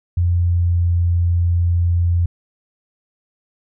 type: tone with pitch glide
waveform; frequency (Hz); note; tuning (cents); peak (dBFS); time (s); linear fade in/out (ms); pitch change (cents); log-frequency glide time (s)
sine; 87.31 to 86.51; F2 to F2; 0 to -16; -13; 0.17-2.26; 5; -16; 0.28-0.93
effects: none